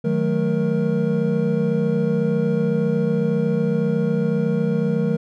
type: tone cluster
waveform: triangle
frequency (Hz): 156.8 / 184.8 / 218.7 / 470.6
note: D#3 / F#3 / A3 / A#4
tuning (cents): +14 / -2 / -10 / +16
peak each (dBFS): -21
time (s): 0.04-5.17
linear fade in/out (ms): 10
effects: none